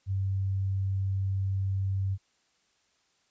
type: tone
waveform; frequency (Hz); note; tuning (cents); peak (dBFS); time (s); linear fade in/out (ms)
sine; 96.7; G2; -23; -26; 0.06-2.18; 50
effects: white hiss -70 dBFS RMS until 3.3 s + resampled to 16000 Hz